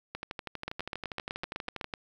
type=two click trains; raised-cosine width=0.3 ms; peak=-18 / -20 dBFS; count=11 / 22; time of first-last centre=0.68-1.938 / 0.15-1.844 s; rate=7.95 / 12.4 Hz; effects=9-bit